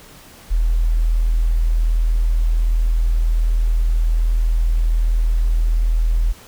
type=tone; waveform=sine; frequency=40.64 Hz; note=E1; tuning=24 cents flat; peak=-13 dBFS; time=0.5-6.33 s; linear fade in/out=20 ms; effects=pink hiss -43 dBFS RMS until 6.47 s